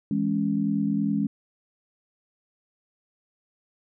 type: chord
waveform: sine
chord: C# minor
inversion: first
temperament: equal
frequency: 164.81 / 207.7 / 277.2 Hz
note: E3 / G#3 / C#4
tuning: 0 / 0 / 0 cents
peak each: -30 / -24 / -27 dBFS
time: 0.11-1.27 s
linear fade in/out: 2 ms
effects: none